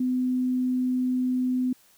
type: tone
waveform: sine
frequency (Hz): 253.3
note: B3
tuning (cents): +44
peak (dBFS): -22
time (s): 0-1.73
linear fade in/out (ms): 5
effects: white hiss -59 dBFS RMS until 1.97 s